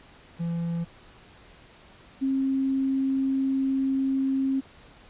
triangle / sine tone pair in turn, 168.9 / 268.1 Hz, E3 / C4, +42 / +42 cents, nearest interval minor sixth, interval 800 cents, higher second, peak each -24 / -22 dBFS, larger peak second, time 0.39-0.85 / 2.21-4.61 s, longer second, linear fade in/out 20 ms, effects pink hiss -52 dBFS RMS until 5.09 s + resampled to 8000 Hz

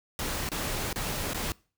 pink noise with dropouts, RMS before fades -32 dBFS, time 0.19-1.52 s, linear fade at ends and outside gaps 1 ms, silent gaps 0.49-0.517 / 0.929-0.959 / 1.334-1.345 s, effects noise-tail reverb RT60 0.4 s tail -24 dB re dry

